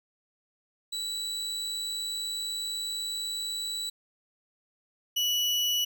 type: tone pair in turn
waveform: 35% pulse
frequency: 3944 / 2945 Hz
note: B7 / F#7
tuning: -3 / -9 cents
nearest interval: perfect fourth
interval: 506 cents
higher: first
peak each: -29 / -23 dBFS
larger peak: second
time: 0.92-3.9 / 5.16-5.85 s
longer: first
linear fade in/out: 10 ms
effects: none